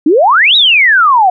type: exponential two-way sweep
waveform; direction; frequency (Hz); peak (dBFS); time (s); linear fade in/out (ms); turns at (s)
sine; up then down; 279.2 to 3942 to 708; -4; 0.06-1.3; 5; 0.56
effects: none